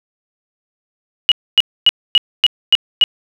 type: tone bursts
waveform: sine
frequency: 2906 Hz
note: F#7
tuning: 32 cents flat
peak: -5 dBFS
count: 7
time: 1.29-3.039 s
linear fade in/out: 0 ms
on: 27 ms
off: 260 ms
effects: 7-bit